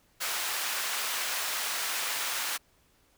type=high-pass noise; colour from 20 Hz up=pink; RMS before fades=-32 dBFS; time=0.2-2.58 s; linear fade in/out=20 ms; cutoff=1100 Hz; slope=12 dB/octave; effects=pink hiss -66 dBFS RMS until 3.17 s